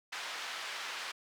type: band-pass noise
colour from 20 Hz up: pink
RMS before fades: -41 dBFS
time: 0.12-1.12 s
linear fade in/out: 10 ms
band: 1200 to 4500 Hz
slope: 12 dB/octave
effects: none